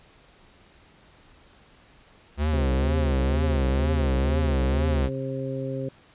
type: tone with vibrato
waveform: square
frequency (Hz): 71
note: C#2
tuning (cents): +42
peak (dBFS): -22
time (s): 2.37-5.1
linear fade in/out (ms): 50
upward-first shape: triangle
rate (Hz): 2.1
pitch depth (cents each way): 190
type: harmonic tone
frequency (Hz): 133.3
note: C3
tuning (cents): +33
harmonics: 1 / 2 / 3 / 4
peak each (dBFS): -31 / -33 / -35 / -33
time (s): 2.53-5.89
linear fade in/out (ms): 5
effects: pink hiss -55 dBFS RMS until 6.14 s + resampled to 8000 Hz